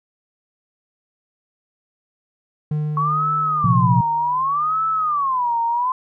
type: tone with exponential decay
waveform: triangle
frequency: 151.3 Hz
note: D#3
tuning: 48 cents flat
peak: -16 dBFS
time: 2.71-5.61 s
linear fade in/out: 5 ms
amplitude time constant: 630 ms
type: tone with vibrato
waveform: sine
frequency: 1102 Hz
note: C#6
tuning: 11 cents flat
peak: -17 dBFS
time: 2.97-5.92 s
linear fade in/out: 2 ms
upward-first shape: sine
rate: 0.66 Hz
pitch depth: 300 cents each way
type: chord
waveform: sine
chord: Bb suspended second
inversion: none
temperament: just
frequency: 116.54 / 131.11 / 174.81 Hz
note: Bb2 / C3 / F3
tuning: 0 / +4 / +2 cents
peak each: -18 dBFS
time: 3.64-4.01 s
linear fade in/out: 5 ms
effects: none